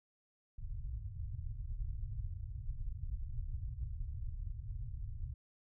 pink low-pass noise, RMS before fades -41 dBFS, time 0.58-5.34 s, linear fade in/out 5 ms, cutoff 120 Hz, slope 48 dB/octave, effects none

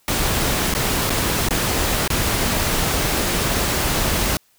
pink noise with dropouts, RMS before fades -20 dBFS, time 0.08-4.37 s, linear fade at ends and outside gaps 1 ms, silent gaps 0.739-0.749 / 1.097-1.103 / 1.487-1.507 / 2.078-2.102 s, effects white hiss -59 dBFS RMS until 4.58 s

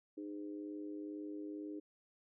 harmonic tone, 102.1 Hz, G#2, 29 cents flat, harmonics 3 / 4 / 5, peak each -43 / -49 / -57 dBFS, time 0.17-1.8 s, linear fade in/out 10 ms, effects none

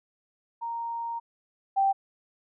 sine tone pair in turn, 930 / 782 Hz, A#5 / G5, -4 / -4 cents, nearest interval minor third, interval 300 cents, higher first, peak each -30 / -20 dBFS, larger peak second, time 0.61-1.2 / 1.76-1.93 s, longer first, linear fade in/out 20 ms, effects none

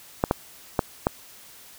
clicks, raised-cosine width 1 ms, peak -5 dBFS, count 4, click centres 0.239 / 0.311 / 0.792 / 1.069 s, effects white hiss -48 dBFS RMS until 1.78 s

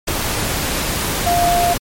sine tone in noise, 698.5 Hz, F5, in tune, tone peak -13 dBFS, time 1.26-1.74 s, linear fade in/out 10 ms, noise pink, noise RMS -20 dBFS, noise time 0.07-1.78 s, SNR +4 dB, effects MP3 64 kbps

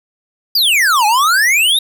square exponential two-way sweep, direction down then up, 4978 to 814 to 3836 Hz, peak -10 dBFS, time 0.55-1.79 s, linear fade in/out 5 ms, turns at 1.06 s, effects none

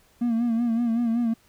triangle tone with vibrato, 233.1 Hz, A#3, in tune, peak -18 dBFS, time 0.21-1.34 s, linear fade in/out 10 ms, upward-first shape sine, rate 5.3 Hz, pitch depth 62 cents each way, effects tanh soft clip ceiling -14 dBFS + pink hiss -60 dBFS RMS until 1.48 s

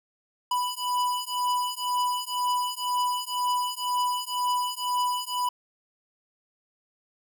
square beating tone pair, 988 / 990 Hz, B5 / B5, 0 / +4 cents, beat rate 2 Hz, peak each -29 dBFS, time 0.51-5.49 s, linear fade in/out 5 ms, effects none

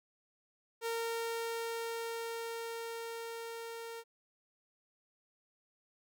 sawtooth tone with level ramp, 460.1 Hz, A#4, 23 cents flat, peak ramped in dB -30 to -39 dBFS, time 0.81-4.04 s, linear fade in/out 50 ms, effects none

